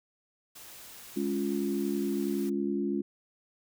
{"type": "noise", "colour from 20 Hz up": "white", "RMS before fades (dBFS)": -48, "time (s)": [0.55, 2.5], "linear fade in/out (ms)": 10}
{"type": "chord", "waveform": "sine", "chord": "Db major", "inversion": "second", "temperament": "equal with one note detuned", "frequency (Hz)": [207.7, 279.8, 349.2], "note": ["Ab3", "Db4", "F4"], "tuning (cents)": [0, 16, 0], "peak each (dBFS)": -32, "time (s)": [1.16, 3.02], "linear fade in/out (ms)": 10}
{"effects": []}